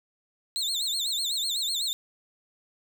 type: tone with vibrato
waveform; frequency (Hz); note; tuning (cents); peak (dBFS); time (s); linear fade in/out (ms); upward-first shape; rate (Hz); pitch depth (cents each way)
35% pulse; 3900; B7; -23; -25; 0.56-1.93; 0; sine; 8; 180
effects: none